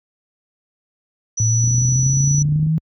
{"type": "tone", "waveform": "sine", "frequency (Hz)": 5920, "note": "F#8", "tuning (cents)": 0, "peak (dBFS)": -19, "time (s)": [1.37, 2.43], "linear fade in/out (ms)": 10}
{"type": "exponential sweep", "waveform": "sine", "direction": "up", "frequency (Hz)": [110.2, 161.1], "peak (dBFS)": -14, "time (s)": [1.4, 2.78], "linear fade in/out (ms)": 0}
{"type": "click train", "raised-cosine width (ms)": 5, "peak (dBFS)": -15, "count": 30, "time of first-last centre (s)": [1.64, 2.665], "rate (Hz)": 28.3}
{"effects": ["high-pass 60 Hz 12 dB/octave"]}